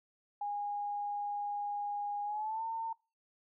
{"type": "tone with pitch glide", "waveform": "sine", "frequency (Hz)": [820, 904.6], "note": ["G#5", "A5"], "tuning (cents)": [-22, 48], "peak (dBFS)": -34, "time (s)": [0.41, 2.93], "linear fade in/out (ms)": 5, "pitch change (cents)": 170, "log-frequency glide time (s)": [2.24, 2.65], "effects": ["noise-tail reverb RT60 0.3 s tail -24 dB re dry"]}